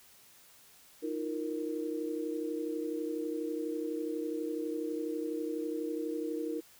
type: chord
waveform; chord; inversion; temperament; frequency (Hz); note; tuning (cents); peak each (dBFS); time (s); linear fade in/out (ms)
sine; Eb suspended second; none; equal with one note detuned; 311.1 / 343.2 / 466.2; Eb4 / F4 / Bb4; 0 / -30 / 0; -36 / -39 / -37; 1.02-6.61; 20
effects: white hiss -59 dBFS RMS until 6.79 s